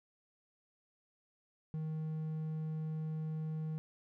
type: tone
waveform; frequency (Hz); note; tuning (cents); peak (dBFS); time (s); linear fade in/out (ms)
triangle; 157; D#3; +16; -34; 1.74-3.78; 0
effects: none